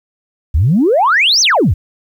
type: exponential two-way sweep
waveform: sine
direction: up then down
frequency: 65.41 to 6400 to 65.41 Hz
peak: -7 dBFS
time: 0.54-1.74 s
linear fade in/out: 10 ms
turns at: 1.41 s
effects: tanh soft clip ceiling -3 dBFS + 8-bit